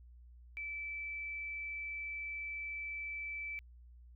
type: tone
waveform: sine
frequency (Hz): 2317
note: D7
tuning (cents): -24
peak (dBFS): -39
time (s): 0.57-3.59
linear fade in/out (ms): 0
effects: added 60 Hz sine -54 dBFS peak until 4.15 s